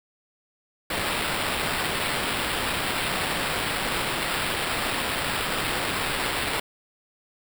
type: noise with sample-and-hold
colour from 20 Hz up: blue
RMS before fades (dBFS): -27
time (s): 0.9-6.6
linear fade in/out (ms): 5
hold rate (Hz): 6300
effects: none